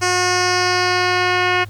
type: tone with low-pass filter sweep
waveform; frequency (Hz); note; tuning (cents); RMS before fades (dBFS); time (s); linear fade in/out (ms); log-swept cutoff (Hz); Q
10% pulse; 361.6; F#4; -40; -17; 0.01-1.65; 20; 7000 to 3100; 2.4
effects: added 103 Hz sine -32 dBFS peak until 1.69 s + pink hiss -48 dBFS RMS until 1.69 s